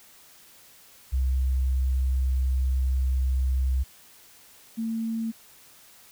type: tone pair in turn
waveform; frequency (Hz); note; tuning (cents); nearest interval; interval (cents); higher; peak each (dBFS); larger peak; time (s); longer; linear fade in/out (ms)
sine; 65 / 225.6; C2 / A3; -11 / +44; octave + minor seventh; 2155; second; -21 / -26; first; 1.12-3.84 / 4.77-5.32; first; 20
effects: white hiss -53 dBFS RMS until 6.11 s